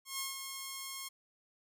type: tone with ADSR envelope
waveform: 5% pulse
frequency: 1079 Hz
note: C#6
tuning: 47 cents flat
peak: -23 dBFS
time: 0.05-1.09 s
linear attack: 140 ms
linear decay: 160 ms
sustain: -6 dB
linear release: 14 ms
effects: none